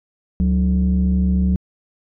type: tone pair together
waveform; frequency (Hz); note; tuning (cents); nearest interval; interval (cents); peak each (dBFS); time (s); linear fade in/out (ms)
sine; 71.62 / 185; D2 / F#3; -43 / 0; octave + major third; 1643; -15; 0.4-1.56; 0
effects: tanh soft clip ceiling -10 dBFS